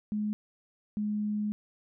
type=tone pair in turn; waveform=sine; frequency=210.7 / 209.8 Hz; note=G#3 / G#3; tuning=+25 / +18 cents; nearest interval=unison; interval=7 cents; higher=first; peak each=-28 dBFS; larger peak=neither; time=0.12-0.33 / 0.97-1.52 s; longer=second; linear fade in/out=0 ms; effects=none